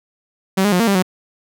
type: tone with pitch steps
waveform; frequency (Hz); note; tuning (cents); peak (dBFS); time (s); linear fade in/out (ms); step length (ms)
sawtooth; 191 / 206.1 / 179.3 / 230.5 / 198.3 / 184.4; G3 / G#3 / F3 / A#3 / G3 / F#3; -45 / -13 / +46 / -19 / +20 / -6; -9; 0.57-1.026; 10; 76
effects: none